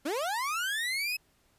30% pulse linear sweep, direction up, 260 to 2591 Hz, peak -27 dBFS, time 0.05-1.17 s, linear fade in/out 10 ms, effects pink hiss -68 dBFS RMS until 1.58 s + resampled to 32000 Hz

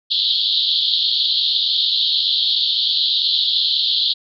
white band-pass noise, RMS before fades -18 dBFS, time 0.1-4.14 s, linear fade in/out 20 ms, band 3200 to 4400 Hz, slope 96 dB/octave, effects none

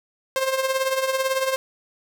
sawtooth tone with tremolo, 529 Hz, C5, 19 cents sharp, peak -14 dBFS, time 0.36-1.56 s, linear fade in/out 0 ms, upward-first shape triangle, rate 18 Hz, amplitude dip 70%, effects none

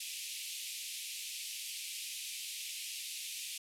pink band-pass noise, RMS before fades -43 dBFS, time 0-3.58 s, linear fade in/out 5 ms, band 2400 to 13000 Hz, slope 48 dB/octave, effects none

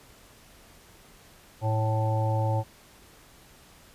harmonic tone, 109.9 Hz, A2, 2 cents flat, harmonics 1 / 3 / 5 / 7 / 8, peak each -24 / -38 / -32 / -35 / -33 dBFS, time 1.61-2.64 s, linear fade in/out 50 ms, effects pink hiss -54 dBFS RMS until 3.94 s + resampled to 32000 Hz

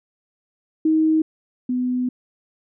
sine tone pair in turn, 315.5 / 250.4 Hz, D#4 / B3, +24 / +24 cents, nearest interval major third, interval 400 cents, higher first, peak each -14 / -19 dBFS, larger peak first, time 0.85-1.22 / 1.69-2.09 s, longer second, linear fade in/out 5 ms, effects none

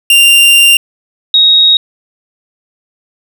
45% pulse / sine tone pair in turn, 2786 / 3771 Hz, F7 / A#7, -5 / +19 cents, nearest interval perfect fourth, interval 524 cents, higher second, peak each -3 dBFS, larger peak neither, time 0.1-0.77 / 1.34-1.77 s, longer first, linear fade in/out 2 ms, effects 7-bit

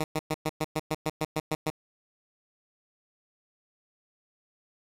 10% pulse tone bursts, 155.7 Hz, D#3, 2 cents sharp, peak -18 dBFS, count 12, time 0-1.702 s, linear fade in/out 5 ms, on 41 ms, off 110 ms, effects resampled to 32000 Hz + 8-bit

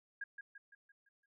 sine tone with echo, 1629 Hz, G#6, 34 cents flat, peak -39 dBFS, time 0.21-0.24 s, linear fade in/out 5 ms, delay 170 ms, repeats 6, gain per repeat -6 dB, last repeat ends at 1.26 s, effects none

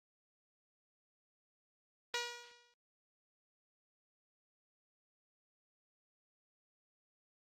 5% pulse tone with exponential decay, 480 Hz, B4, 49 cents flat, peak -21 dBFS, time 2.14-2.74 s, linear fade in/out 1 ms, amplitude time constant 130 ms, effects low-pass 7000 Hz 12 dB/octave + Opus 24 kbps

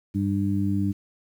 harmonic tone, 99.1 Hz, G2, 19 cents sharp, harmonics 1 / 2 / 3, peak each -26 / -25 / -27 dBFS, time 0.14-0.93 s, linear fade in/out 20 ms, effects 9-bit

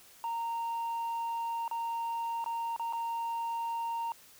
sine tone with dropouts, 925 Hz, A#5, 14 cents flat, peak -29 dBFS, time 0.24-4.12 s, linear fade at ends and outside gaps 1 ms, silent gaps 1.679-1.712 / 2.442-2.461 / 2.763-2.796 / 2.926-2.933 s, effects tanh soft clip ceiling -31 dBFS + white hiss -57 dBFS RMS until 4.39 s

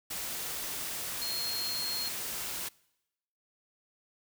sine tone in noise, 4248 Hz, C8, 25 cents sharp, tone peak -34 dBFS, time 1.21-2.09 s, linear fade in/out 10 ms, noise white, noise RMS -37 dBFS, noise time 0.1-2.69 s, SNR 0 dB, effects noise-tail reverb RT60 0.9 s tail -24 dB re dry

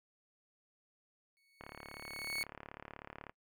30% pulse tone with exponential growth, 2217 Hz, C#7, in tune, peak -31 dBFS, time 1.37-2.43 s, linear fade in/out 0 ms, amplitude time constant 230 ms
click train, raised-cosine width 0.5 ms, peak -31 dBFS, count 62, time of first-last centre 1.61-3.295 s, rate 36.2 Hz
effects noise-tail reverb RT60 0.1 s tail -23 dB re dry

